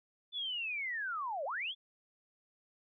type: linear two-way sweep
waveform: sine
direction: down then up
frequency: 3520 to 519 to 3520 Hz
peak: -35 dBFS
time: 0.32-1.75 s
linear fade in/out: 50 ms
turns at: 1.45 s
effects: none